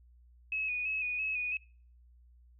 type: tone with vibrato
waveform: sine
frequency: 2522 Hz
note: D#7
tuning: 23 cents sharp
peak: -31 dBFS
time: 0.52-1.57 s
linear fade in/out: 2 ms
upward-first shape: square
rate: 3 Hz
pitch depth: 36 cents each way
effects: noise-tail reverb RT60 0.5 s tail -26 dB re dry + added 60 Hz sine -57 dBFS peak until 2.59 s